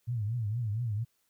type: tone with vibrato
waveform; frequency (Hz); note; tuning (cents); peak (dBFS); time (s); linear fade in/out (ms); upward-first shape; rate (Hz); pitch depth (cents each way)
sine; 112; A2; +31; -29; 0.07-1.05; 20; triangle; 4.3; 200
effects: white hiss -74 dBFS RMS until 1.29 s